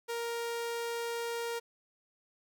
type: tone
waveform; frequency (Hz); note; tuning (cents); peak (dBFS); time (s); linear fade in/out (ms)
sawtooth; 467.6; A#4; +5; -30; 0.08-1.6; 20
effects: none